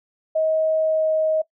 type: tone with pitch glide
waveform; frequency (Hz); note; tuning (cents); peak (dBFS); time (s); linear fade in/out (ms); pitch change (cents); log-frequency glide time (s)
sine; 633 to 629.4; D#5 to D#5; +30 to +20; -17; 0.35-1.42; 10; -10; 0.79-1.13
effects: noise-tail reverb RT60 0.1 s tail -19 dB re dry